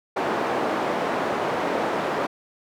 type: band-pass noise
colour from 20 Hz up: white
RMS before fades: -25 dBFS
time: 0.16-2.27 s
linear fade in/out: 10 ms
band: 250 to 870 Hz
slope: 12 dB/octave
effects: none